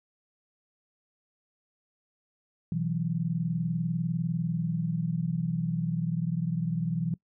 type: chord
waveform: sine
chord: B suspended fourth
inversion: none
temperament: equal with one note detuned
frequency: 125.41 / 164.81 / 185 Hz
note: B2 / E3 / F#3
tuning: +27 / 0 / 0 cents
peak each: -34 / -28 / -34 dBFS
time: 2.72-7.14 s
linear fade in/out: 2 ms
effects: noise-tail reverb RT60 0.1 s tail -22 dB re dry